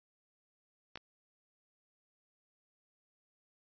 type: clicks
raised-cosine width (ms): 0.2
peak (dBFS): -24 / -28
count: 2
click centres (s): 0.957 / 0.974
effects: resampled to 11025 Hz